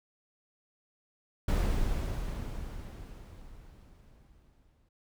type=noise with exponential decay; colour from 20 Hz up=brown; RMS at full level=-26 dBFS; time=1.48-4.89 s; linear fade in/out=5 ms; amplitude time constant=740 ms; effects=none